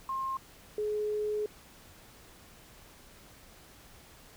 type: tone pair in turn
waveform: sine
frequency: 1064 / 422.2 Hz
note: C6 / G#4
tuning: +29 / +29 cents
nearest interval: octave + major third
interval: 1600 cents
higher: first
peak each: -31 / -29 dBFS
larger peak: second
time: 0.09-0.37 / 0.78-1.46 s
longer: second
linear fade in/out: 2 ms
effects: pink hiss -55 dBFS RMS until 4.36 s